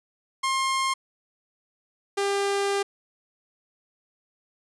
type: tone pair in turn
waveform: sawtooth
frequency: 1065 / 398.9 Hz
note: C6 / G4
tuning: +30 / +30 cents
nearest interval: octave + perfect fourth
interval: 1700 cents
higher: first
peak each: -19 dBFS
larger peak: neither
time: 0.43-0.94 / 2.17-2.83 s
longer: second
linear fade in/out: 10 ms
effects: resampled to 24000 Hz